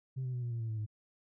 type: tone with pitch steps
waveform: sine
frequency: 130.81 / 127.09 / 123.47 / 119.95 / 116.54 / 113.22 / 110 / 106.87 Hz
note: C3 / C3 / B2 / A#2 / A#2 / A2 / A2 / A2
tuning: 0 / -50 / 0 / +50 / 0 / +50 / 0 / -50 cents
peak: -32 dBFS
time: 0.16-0.864 s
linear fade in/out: 20 ms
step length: 88 ms
effects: tanh soft clip ceiling -32 dBFS